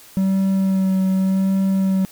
triangle tone with vibrato, 191 Hz, G3, 45 cents flat, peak -13 dBFS, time 0.17-2.05 s, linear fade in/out 0 ms, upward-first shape sine, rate 0.86 Hz, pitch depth 16 cents each way, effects white hiss -45 dBFS RMS until 2.11 s

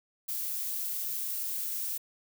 violet noise, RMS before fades -34 dBFS, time 0.28-1.98 s, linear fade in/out 10 ms, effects none

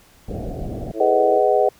pink low-pass noise, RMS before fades -28 dBFS, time 0.28-0.92 s, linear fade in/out 10 ms, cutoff 750 Hz, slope 96 dB/octave
harmonic tone, 110 Hz, A2, in tune, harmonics 3 / 4 / 5 / 6, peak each -27 / -29 / -31 / -33 dBFS, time 0.93-1.41 s, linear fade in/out 50 ms
sine chord, G# minor seventh, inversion none, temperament just, 415.3 / 498.4 / 623 / 747.5 Hz, G#4 / B4 / D#5 / F#5, 0 / +16 / +2 / +17 cents, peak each -19 dBFS, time 1-1.69 s, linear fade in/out 5 ms
effects pink hiss -52 dBFS RMS until 1.79 s

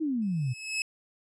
sine exponential sweep, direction down, 329.6 to 118 Hz, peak -26 dBFS, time 0-0.54 s, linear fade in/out 20 ms
sawtooth tone with exponential growth, 2585 Hz, E7, 34 cents flat, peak -22 dBFS, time 0.22-0.82 s, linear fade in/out 1 ms, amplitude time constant 130 ms
effects resampled to 24000 Hz

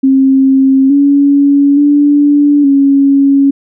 sine tone with pitch steps, 267.6 / 282.4 / 289.8 / 277.1 Hz, C4 / C#4 / D4 / C#4, +39 / +32 / -23 / -1 cents, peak -4 dBFS, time 0.03-3.51 s, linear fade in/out 10 ms, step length 870 ms, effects none

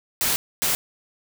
white noise bursts at uneven times, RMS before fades -22 dBFS, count 2, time 0.21-0.36 / 0.62-0.75 s, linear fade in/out 0 ms, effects none

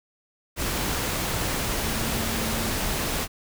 sine tone in noise, 224.3 Hz, A3, 34 cents sharp, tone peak -32 dBFS, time 1.79-2.71 s, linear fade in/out 50 ms, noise pink, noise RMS -27 dBFS, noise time 0.56-3.28 s, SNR -8 dB, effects none

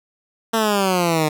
10% pulse exponential sweep, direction down, 228.6 to 151.3 Hz, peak -8 dBFS, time 0.53-1.29 s, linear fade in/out 10 ms, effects none

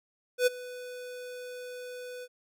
square tone with ADSR envelope, 497.1 Hz, B4, 11 cents sharp, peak -20 dBFS, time 0.38-2.28 s, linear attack 87 ms, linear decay 18 ms, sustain -20 dB, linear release 49 ms, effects none

